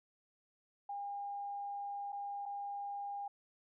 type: tone with dropouts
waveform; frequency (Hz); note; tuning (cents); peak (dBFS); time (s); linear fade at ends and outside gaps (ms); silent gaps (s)
sine; 807; G#5; -50; -39; 0.89-3.28; 5; 2.122-2.127 / 2.456-2.46
effects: none